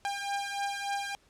sawtooth beating tone pair, 800 / 803.4 Hz, G5 / G5, +35 / +42 cents, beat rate 3.4 Hz, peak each -30 / -32 dBFS, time 0.05-1.15 s, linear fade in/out 0 ms, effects pink hiss -65 dBFS RMS until 1.29 s + low-pass 9000 Hz 12 dB/octave

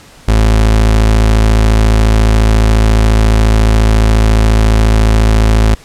35% pulse tone, 54.3 Hz, A1, 22 cents flat, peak -4 dBFS, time 0.28-5.75 s, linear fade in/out 5 ms, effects pink hiss -39 dBFS RMS until 5.84 s + low-pass 10000 Hz 12 dB/octave

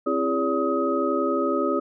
sine tone cluster, 266 / 335.9 / 407.7 / 571 / 1262 Hz, C4 / E4 / G#4 / D5 / D#6, +29 / +33 / -32 / -49 / +24 cents, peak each -27 dBFS, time 0.06-1.8 s, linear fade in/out 10 ms, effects none

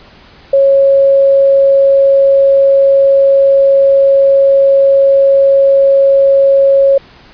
sine tone, 549 Hz, C#5, 17 cents flat, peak -4 dBFS, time 0.53-6.98 s, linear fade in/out 5 ms, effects pink hiss -40 dBFS RMS until 7.33 s + resampled to 11025 Hz

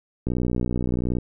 click train, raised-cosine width 3 ms, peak -12 dBFS, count 57, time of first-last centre 0.27-1.185 s, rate 61.2 Hz, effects none

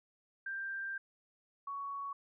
sine tone pair in turn, 1581 / 1117.9 Hz, G6 / C#6, +14 / +14 cents, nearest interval tritone, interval 600 cents, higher first, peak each -37 / -38 dBFS, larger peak first, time 0.46-0.98 / 1.67-2.13 s, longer first, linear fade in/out 5 ms, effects none

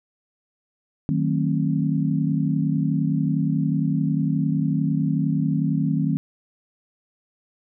sine chord, D# diminished seventh, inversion none, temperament just, 155.56 / 186.68 / 224 / 268.8 Hz, D#3 / F#3 / A3 / C4, 0 / +16 / +31 / +47 cents, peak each -22 / -26 / -27 / -25 dBFS, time 1.09-6.17 s, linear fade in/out 0 ms, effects none

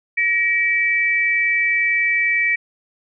sine tone pair together, 1900 / 2309 Hz, A#6 / D7, +33 / -30 cents, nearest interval minor third, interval 337 cents, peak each -19 / -17 dBFS, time 0.17-2.56 s, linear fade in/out 10 ms, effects none

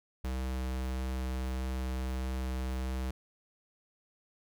square tone, 64.4 Hz, C2, 27 cents flat, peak -33 dBFS, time 0.24-3.11 s, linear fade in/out 5 ms, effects none

